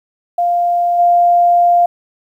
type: tone with level steps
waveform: sine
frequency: 698.5 Hz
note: F5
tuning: in tune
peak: -11 / -7 dBFS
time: 0.38-1.86 s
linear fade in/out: 5 ms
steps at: 0.98 s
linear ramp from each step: 20 ms
effects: 8-bit